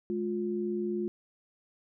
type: tone pair together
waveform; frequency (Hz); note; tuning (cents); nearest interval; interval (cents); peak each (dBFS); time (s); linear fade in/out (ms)
sine; 210.9 / 353.5; G#3 / F4; +27 / +21; major sixth; 894; -33 / -31; 0.1-1.08; 0
effects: none